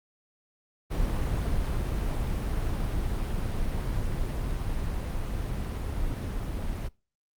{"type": "noise with level ramp", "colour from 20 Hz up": "brown", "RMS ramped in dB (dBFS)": [-27, -31], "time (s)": [0.9, 6.89], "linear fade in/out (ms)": 20, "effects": ["noise-tail reverb RT60 0.3 s tail -23 dB re dry", "Opus 32 kbps"]}